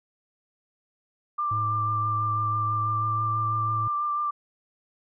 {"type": "tone with vibrato", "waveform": "sine", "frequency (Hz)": 1184, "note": "D6", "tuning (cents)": 14, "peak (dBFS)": -24, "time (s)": [1.38, 4.31], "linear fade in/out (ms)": 10, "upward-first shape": "triangle", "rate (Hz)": 6.1, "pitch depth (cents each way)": 21}
{"type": "tone with pitch glide", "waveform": "triangle", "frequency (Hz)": [106.6, 109.28], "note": ["G#2", "A2"], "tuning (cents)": [46, -11], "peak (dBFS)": -27, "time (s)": [1.51, 3.88], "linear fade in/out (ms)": 5, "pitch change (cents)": 43, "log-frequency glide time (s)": [2.76, 3.22]}
{"effects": []}